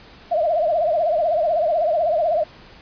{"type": "tone with vibrato", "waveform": "sine", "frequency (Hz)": 648, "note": "E5", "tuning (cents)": -30, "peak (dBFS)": -16, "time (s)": [0.31, 2.44], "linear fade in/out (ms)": 10, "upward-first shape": "triangle", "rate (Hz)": 16, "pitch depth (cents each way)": 170, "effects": ["pink hiss -45 dBFS RMS until 2.81 s", "resampled to 11025 Hz"]}